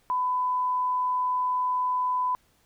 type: tone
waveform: sine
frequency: 1002 Hz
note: B5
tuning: 25 cents sharp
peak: -23 dBFS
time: 0.1-2.35 s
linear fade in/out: 0 ms
effects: pink hiss -65 dBFS RMS until 2.65 s